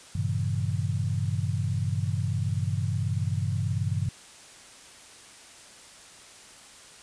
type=chord; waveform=sine; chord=G diminished seventh; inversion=none; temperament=equal with one note detuned; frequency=98 / 116.54 / 136.68 / 164.81 Hz; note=G2 / Bb2 / Db3 / Fb3; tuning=0 / 0 / -24 / 0 cents; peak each=-28 / -31 / -31 / -34 dBFS; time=0.15-4.09 s; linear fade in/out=5 ms; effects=white hiss -49 dBFS RMS until 7.02 s + resampled to 22050 Hz